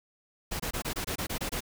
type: noise bursts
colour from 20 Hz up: pink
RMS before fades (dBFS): -33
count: 10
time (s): 0.51-1.606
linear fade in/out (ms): 10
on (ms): 88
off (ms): 24
effects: none